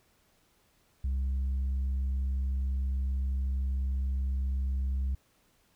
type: tone with tanh clipping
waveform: sine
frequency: 66.3 Hz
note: C2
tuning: 23 cents sharp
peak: -28 dBFS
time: 1.04-5.15 s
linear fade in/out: 5 ms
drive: 2 dB
effects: pink hiss -68 dBFS RMS until 5.75 s